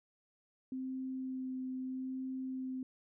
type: tone with vibrato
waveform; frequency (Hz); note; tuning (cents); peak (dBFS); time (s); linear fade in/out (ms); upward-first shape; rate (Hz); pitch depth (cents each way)
sine; 259.7; C4; -13; -37; 0.72-2.83; 2; sine; 0.79; 10
effects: none